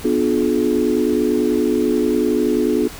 sine chord, B diminished seventh, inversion none, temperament just, 246.9 / 296.3 / 355.6 / 426.7 Hz, B3 / D4 / F4 / Ab4, 0 / +15 / +31 / +47 cents, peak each -20 dBFS, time 0.04-2.88 s, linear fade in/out 10 ms, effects pink hiss -35 dBFS RMS until 2.99 s

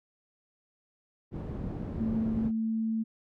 white low-pass noise, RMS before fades -36 dBFS, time 1.31-2.52 s, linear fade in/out 50 ms, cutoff 230 Hz, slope 12 dB/octave
sine tone, 222.8 Hz, A3, 22 cents sharp, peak -27 dBFS, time 1.99-3.04 s, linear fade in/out 20 ms
effects none

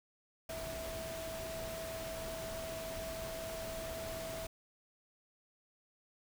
sine tone in noise, 653 Hz, E5, 17 cents flat, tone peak -42 dBFS, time 0.49-4.47 s, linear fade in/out 5 ms, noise pink, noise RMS -45 dBFS, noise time 0.49-4.47 s, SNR 0 dB, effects none

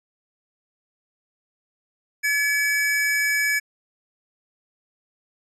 square tone pair together, 1708.4 / 2279 Hz, G#6 / C#7, +48 / +47 cents, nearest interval perfect fourth, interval 499 cents, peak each -23 dBFS, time 2.23-3.6 s, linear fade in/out 20 ms, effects resampled to 32000 Hz

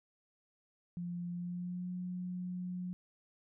sine tone with pitch glide, 174.61 to 180.45 Hz, F3 to F#3, 0 to -43 cents, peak -37 dBFS, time 0.97-2.93 s, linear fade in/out 0 ms, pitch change +57 cents, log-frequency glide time 1.31-1.9 s, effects none

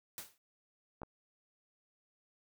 white noise with exponential decay, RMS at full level -41 dBFS, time 0.18-0.38 s, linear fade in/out 1 ms, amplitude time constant 43 ms
clicks, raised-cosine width 1 ms, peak -30 dBFS, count 2, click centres 1.018 / 1.033 s
effects none

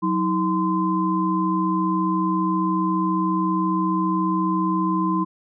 sine tone cluster, 184.8 / 319.4 / 1032 Hz, F#3 / D#4 / C6, -2 / +45 / -24 cents, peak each -23 dBFS, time 0.02-5.25 s, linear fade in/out 20 ms, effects none

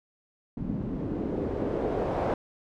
white noise with low-pass filter sweep, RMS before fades -30 dBFS, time 0.57-2.34 s, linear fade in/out 2 ms, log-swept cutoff 210 to 660 Hz, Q 1.8, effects none

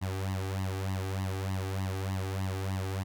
sawtooth tone with flanger, 95.5 Hz, G2, 45 cents flat, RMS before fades -33 dBFS, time 0.01-3.04 s, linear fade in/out 20 ms, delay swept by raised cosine 1 to 2.6 ms, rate 3.3 Hz, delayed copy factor +0.95, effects none

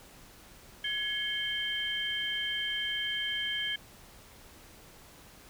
sine tone cluster, 1683 / 2178 / 3137 Hz, G#6 / C#7 / G7, +23 / -31 / +1 cents, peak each -36 / -39 / -32 dBFS, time 0.84-3.76 s, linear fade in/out 5 ms, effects pink hiss -54 dBFS RMS until 5.49 s

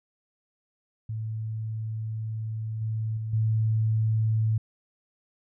sine tone with level steps, 110.2 Hz, A2, 3 cents sharp, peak -29 / -26 / -29 / -21 dBFS, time 1.09-4.58 s, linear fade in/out 5 ms, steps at 2.81 / 3.17 / 3.33 s, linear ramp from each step 5 ms, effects none

